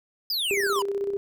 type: exponential sweep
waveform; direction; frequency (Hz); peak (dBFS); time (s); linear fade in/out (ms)
square; down; 5100 to 950; -25; 0.3-0.82; 2
type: tone with tremolo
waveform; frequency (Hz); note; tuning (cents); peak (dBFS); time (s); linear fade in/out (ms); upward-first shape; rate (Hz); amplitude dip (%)
sine; 399.3; G4; +32; -23; 0.51-1.17; 0; square; 16; 45
effects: none